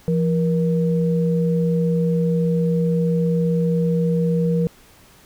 sine tone pair together, 169.7 / 473.9 Hz, F3 / A#4, -49 / +28 cents, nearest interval octave + tritone, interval 1777 cents, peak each -17 / -22 dBFS, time 0.08-4.67 s, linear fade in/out 0 ms, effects pink hiss -50 dBFS RMS until 5.25 s

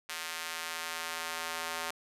square tone with high-pass filter sweep, 82.41 Hz, E2, in tune, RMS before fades -38 dBFS, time 0.09-1.91 s, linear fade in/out 5 ms, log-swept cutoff 1700 to 920 Hz, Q 0.79, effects resampled to 32000 Hz

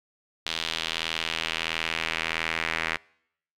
sawtooth tone with band-pass filter sweep, 81.5 Hz, E2, 19 cents flat, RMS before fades -30 dBFS, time 0.46-2.97 s, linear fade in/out 5 ms, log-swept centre 3500 to 2100 Hz, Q 2.3, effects noise-tail reverb RT60 0.7 s tail -25 dB re dry

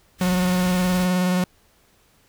pink band-stop noise, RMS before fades -34 dBFS, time 0.18-1.08 s, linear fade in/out 50 ms, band 270 to 1200 Hz, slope 24 dB/octave
45% pulse tone with vibrato, 181.7 Hz, F#3, 31 cents flat, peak -18 dBFS, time 0.21-1.44 s, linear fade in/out 2 ms, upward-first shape square, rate 19 Hz, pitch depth 19 cents each way
effects pink hiss -59 dBFS RMS until 2.28 s

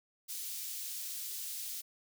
white high-pass noise, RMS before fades -41 dBFS, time 0.28-1.82 s, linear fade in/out 20 ms, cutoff 3800 Hz, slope 12 dB/octave, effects none

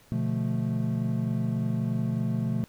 triangle chord, B half-diminished seventh, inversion none, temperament equal, 123.47 / 146.83 / 174.61 / 220 Hz, B2 / D3 / F3 / A3, 0 / 0 / 0 / 0 cents, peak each -27 / -32 / -30 / -28 dBFS, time 0.12-2.64 s, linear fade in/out 0 ms, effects pink hiss -58 dBFS RMS until 2.68 s

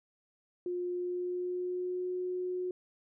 sine tone with pitch glide, 356.1 to 363.6 Hz, F4 to F#4, +34 to -30 cents, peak -32 dBFS, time 0.66-2.71 s, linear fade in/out 2 ms, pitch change +36 cents, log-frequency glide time 0.91-2.1 s, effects none

